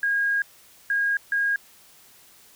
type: tone bursts at uneven times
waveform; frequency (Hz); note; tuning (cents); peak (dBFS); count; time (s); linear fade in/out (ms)
sine; 1631; G#6; -32; -20; 3; 0.03-0.42 / 0.9-1.17 / 1.32-1.56; 2
effects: white hiss -53 dBFS RMS until 2.55 s